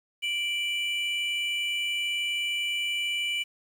triangle tone pair together, 2344 / 2957 Hz, D7 / F#7, -4 / -2 cents, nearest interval major third, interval 402 cents, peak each -28 / -28 dBFS, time 0.22-3.44 s, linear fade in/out 20 ms, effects 9-bit

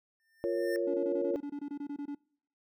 square tone with exponential growth, 1800 Hz, A6, 39 cents sharp, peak -37 dBFS, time 0.2-0.76 s, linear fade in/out 0 ms, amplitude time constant 120 ms
sine chord, Bb minor, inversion second, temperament equal with one note detuned, 349.2 / 464 / 554.4 Hz, F4 / Bb4 / Db5, 0 / -8 / 0 cents, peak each -32 / -34 / -33 dBFS, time 0.44-1.36 s, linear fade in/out 0 ms
triangle tone bursts, 287.2 Hz, D4, 39 cents flat, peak -33 dBFS, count 14, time 0.87-2.149 s, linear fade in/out 5 ms, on 70 ms, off 23 ms
effects noise-tail reverb RT60 0.6 s tail -26 dB re dry

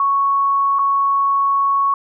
sine tone with dropouts, 1108.7 Hz, C#6, in tune, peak -13 dBFS, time 0-1.94 s, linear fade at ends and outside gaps 2 ms, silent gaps 0.787-0.791 s, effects none

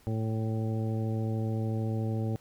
harmonic tone, 110.8 Hz, A2, 13 cents sharp, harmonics 1 / 2 / 3 / 4 / 5 / 7, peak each -29 / -35 / -39 / -41 / -43 / -46 dBFS, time 0.07-2.36 s, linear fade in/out 0 ms, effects pink hiss -61 dBFS RMS until 2.4 s

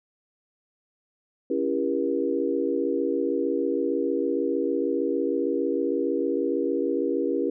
sine chord, C# diminished seventh, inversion none, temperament just, 277.2 / 332.6 / 399.1 / 479 Hz, C#4 / E4 / G4 / Bb4, 0 / +16 / +31 / +47 cents, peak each -28 dBFS, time 1.5-7.5 s, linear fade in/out 5 ms, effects none

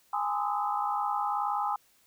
sine tone cluster, 822 / 881 / 1026 / 1228 / 1290 Hz, G#5 / A5 / C6 / D#6 / E6, -18 / +2 / -34 / -23 / -38 cents, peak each -30 / -39 / -34 / -36 / -35 dBFS, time 0.13-1.76 s, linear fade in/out 5 ms, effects white hiss -65 dBFS RMS until 2.06 s

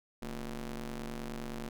sawtooth ring-modulated tone, 125.8 Hz, B2, 32 cents sharp, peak -31 dBFS, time 0.22-1.69 s, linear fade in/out 5 ms, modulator 101 Hz, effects none

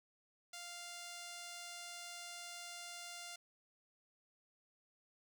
5% pulse tone, 698 Hz, F5, 1 cent flat, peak -36 dBFS, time 0.53-3.36 s, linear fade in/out 5 ms, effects none

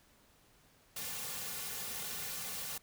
white noise with comb filter, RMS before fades -41 dBFS, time 0.96-2.78 s, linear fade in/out 5 ms, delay 3.1 ms, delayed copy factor -1, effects pink hiss -66 dBFS RMS until 2.82 s

